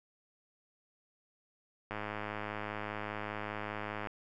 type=click train; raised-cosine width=0.5 ms; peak=-23 dBFS; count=228; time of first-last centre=1.91-4.072 s; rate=105 Hz; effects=none